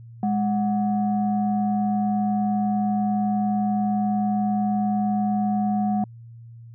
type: tone pair together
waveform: sine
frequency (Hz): 207.4 / 735.7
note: G#3 / F#5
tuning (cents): -2 / -10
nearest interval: octave + minor seventh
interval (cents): 2192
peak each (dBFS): -20 / -25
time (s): 0.23-6.04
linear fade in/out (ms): 2
effects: tanh soft clip ceiling -13 dBFS + added 116 Hz sine -40 dBFS peak until 6.74 s